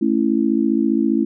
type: chord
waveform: sine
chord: A major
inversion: none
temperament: just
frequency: 220 / 275 / 330 Hz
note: A3 / C#4 / E4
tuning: 0 / -14 / +2 cents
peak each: -19 dBFS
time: 0.01-1.25 s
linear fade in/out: 10 ms
effects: none